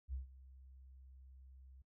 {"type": "tone with ADSR envelope", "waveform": "sine", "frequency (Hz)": 65.41, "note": "C2", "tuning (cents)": 0, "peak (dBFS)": -38, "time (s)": [0.08, 1.82], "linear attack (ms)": 53, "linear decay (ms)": 130, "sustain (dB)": -18, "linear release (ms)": 4, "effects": ["noise-tail reverb RT60 0.1 s tail -24 dB re dry"]}